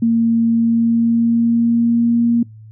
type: tone with pitch glide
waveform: sine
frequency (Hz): 229.7 to 234.8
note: A#3 to A#3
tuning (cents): -25 to +13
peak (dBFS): -11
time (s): 0.02-2.43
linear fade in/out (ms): 5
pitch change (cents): +38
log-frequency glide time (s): 0.49-2.23
effects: noise-tail reverb RT60 0.2 s tail -25 dB re dry + added 109 Hz sine -36 dBFS peak until 2.71 s